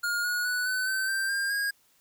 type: tone with pitch steps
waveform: square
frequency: 1423 / 1451.2 / 1480 / 1509.4 / 1539.3 / 1569.8 / 1601 / 1632.7 Hz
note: F6 / F#6 / F#6 / F#6 / G6 / G6 / G6 / G#6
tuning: +32 / -34 / 0 / +34 / -32 / +2 / +36 / -30 cents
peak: -27 dBFS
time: 0.03-1.71 s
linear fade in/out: 10 ms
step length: 210 ms
effects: white hiss -65 dBFS RMS until 2 s